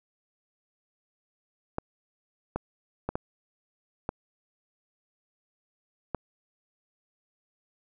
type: clicks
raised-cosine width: 1 ms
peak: -15 dBFS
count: 6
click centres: 1.784 / 2.56 / 3.09 / 3.155 / 4.091 / 6.147 s
effects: none